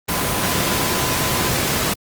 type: tone in noise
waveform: sine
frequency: 1013 Hz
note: B5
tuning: 44 cents sharp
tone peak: -29 dBFS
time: 0.09-1.51 s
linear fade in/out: 10 ms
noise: pink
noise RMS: -19 dBFS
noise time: 0.08-1.94 s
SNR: -13 dB
effects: high-pass 80 Hz 12 dB/octave + Opus 24 kbps